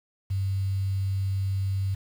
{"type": "tone with quantisation", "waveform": "sine", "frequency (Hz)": 96.8, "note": "G2", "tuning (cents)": -21, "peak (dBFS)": -24, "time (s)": [0.3, 1.95], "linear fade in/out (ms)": 10, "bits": 8, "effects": []}